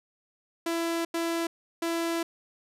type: tone bursts at uneven times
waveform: sawtooth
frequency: 334.2 Hz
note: E4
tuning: 24 cents sharp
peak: -23 dBFS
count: 3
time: 0.66-1.05 / 1.14-1.47 / 1.82-2.23 s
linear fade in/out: 5 ms
effects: resampled to 32000 Hz